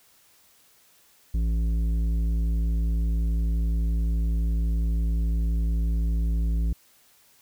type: tone with tanh clipping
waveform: sine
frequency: 55.9 Hz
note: A1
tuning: 28 cents sharp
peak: -23 dBFS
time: 1.34-6.73 s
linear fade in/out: 5 ms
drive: 10 dB
effects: white hiss -59 dBFS RMS until 7.41 s